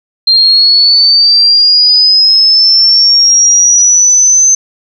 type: linear sweep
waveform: sine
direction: up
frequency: 4163 to 6210 Hz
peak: -3 dBFS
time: 0.27-4.55 s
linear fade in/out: 5 ms
effects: none